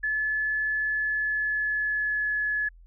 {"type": "tone with pitch glide", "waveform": "sine", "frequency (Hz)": [1723, 1705.2], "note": ["A6", "G#6"], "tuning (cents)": [-37, 45], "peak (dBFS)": -24, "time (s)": [0.03, 2.69], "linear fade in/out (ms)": 10, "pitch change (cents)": -18, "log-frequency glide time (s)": [0.77, 2.33], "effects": ["added 42 Hz sine -48 dBFS peak until 2.86 s"]}